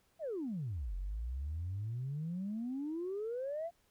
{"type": "exponential two-way sweep", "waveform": "sine", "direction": "down then up", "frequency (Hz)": [698.5, 43.65, 698.5], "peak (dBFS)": -35, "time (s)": [0.19, 3.71], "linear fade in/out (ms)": 50, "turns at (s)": 0.95, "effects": ["tanh soft clip ceiling -32 dBFS", "pink hiss -73 dBFS RMS until 3.9 s"]}